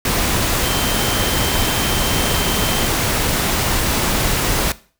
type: tone in noise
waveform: sine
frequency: 3126 Hz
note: G7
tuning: 6 cents flat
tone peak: -26 dBFS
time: 0.64-2.87 s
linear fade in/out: 2 ms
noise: pink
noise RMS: -18 dBFS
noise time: 0.05-4.72 s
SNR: -11 dB
effects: noise-tail reverb RT60 0.4 s tail -18 dB re dry